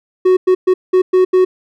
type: tone bursts at uneven times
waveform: triangle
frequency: 370 Hz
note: F#4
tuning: in tune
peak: -5 dBFS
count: 6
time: 0.25-0.37 / 0.47-0.55 / 0.67-0.74 / 0.93-1.02 / 1.13-1.25 / 1.33-1.45 s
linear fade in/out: 10 ms
effects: none